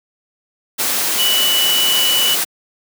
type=tone in noise; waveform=sine; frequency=2960 Hz; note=F#7; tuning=in tune; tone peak=-14 dBFS; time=1.18-2.36 s; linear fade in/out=20 ms; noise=white; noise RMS=-18 dBFS; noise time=0.78-2.45 s; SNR=+1 dB; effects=high-pass 200 Hz 12 dB/octave